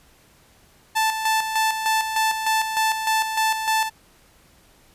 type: tone with tremolo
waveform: sawtooth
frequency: 880 Hz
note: A5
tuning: in tune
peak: -14 dBFS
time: 0.95-3.9 s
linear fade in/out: 20 ms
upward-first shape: square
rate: 3.3 Hz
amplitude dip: 55%
effects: pink hiss -55 dBFS RMS until 4.94 s + resampled to 32000 Hz